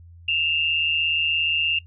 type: tone pair together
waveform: sine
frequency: 2638 / 2795 Hz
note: E7 / F7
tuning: +1 / +1 cents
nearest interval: minor second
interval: 100 cents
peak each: -25 / -20 dBFS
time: 0.28-1.79 s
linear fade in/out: 5 ms
effects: noise-tail reverb RT60 0.1 s tail -20 dB re dry + added 85 Hz sine -43 dBFS peak until 1.86 s